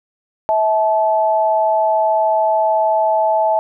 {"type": "tone pair together", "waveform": "sine", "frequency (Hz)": [648, 866.5], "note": ["E5", "A5"], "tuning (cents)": [-30, -27], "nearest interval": "perfect fourth", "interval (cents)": 503, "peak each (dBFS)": -15, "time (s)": [0.49, 3.59], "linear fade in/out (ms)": 0, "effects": []}